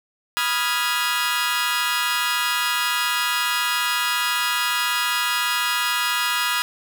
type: chord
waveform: 20% pulse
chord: F half-diminished seventh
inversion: second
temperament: equal with one note detuned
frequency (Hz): 982.1 / 1244.5 / 1396.9 / 1661.2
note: Cb6 / Eb6 / F6 / Ab6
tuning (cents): -10 / 0 / 0 / 0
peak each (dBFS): -21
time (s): 0.37-6.62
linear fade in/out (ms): 0
effects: none